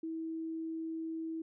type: tone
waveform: sine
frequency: 324 Hz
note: E4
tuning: 30 cents flat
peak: -36 dBFS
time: 0.03-1.42 s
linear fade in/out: 5 ms
effects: none